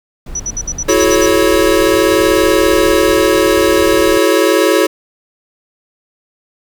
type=noise; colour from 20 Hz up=brown; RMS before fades=-27 dBFS; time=0.26-4.18 s; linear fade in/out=5 ms
type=tone bursts; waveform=sine; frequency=5910 Hz; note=F#8; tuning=3 cents flat; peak=-16 dBFS; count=9; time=0.35-1.262 s; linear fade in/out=5 ms; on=48 ms; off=60 ms
type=chord; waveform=square; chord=F# minor seventh; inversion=third; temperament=equal with one note detuned; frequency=329.6 / 370 / 430.4 / 554.4 Hz; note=E4 / F#4 / A4 / C#5; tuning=0 / 0 / -38 / 0 cents; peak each=-15 dBFS; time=0.88-4.87 s; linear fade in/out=10 ms
effects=none